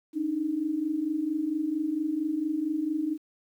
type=tone pair together; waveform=sine; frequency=287.8 / 312.2 Hz; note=D4 / D#4; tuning=-35 / +6 cents; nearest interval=minor second; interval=141 cents; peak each=-32 / -27 dBFS; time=0.13-3.18 s; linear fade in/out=50 ms; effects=10-bit